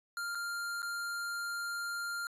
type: tone with dropouts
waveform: square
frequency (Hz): 1396.9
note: F6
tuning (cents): 0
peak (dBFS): -36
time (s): 0.17-2.27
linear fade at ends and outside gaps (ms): 1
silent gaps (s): 0.349-0.353 / 0.82-0.828
effects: resampled to 32000 Hz